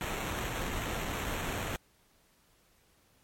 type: noise with sample-and-hold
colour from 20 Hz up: pink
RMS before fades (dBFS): -35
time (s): 0.01-1.76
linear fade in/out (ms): 0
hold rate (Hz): 4900
effects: pink hiss -67 dBFS RMS until 3.23 s + MP3 64 kbps